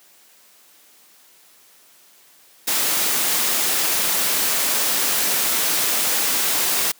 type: noise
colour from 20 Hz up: white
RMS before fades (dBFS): -20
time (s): 2.67-6.92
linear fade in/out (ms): 10
effects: white hiss -52 dBFS RMS until 6.99 s + high-pass 200 Hz 12 dB/octave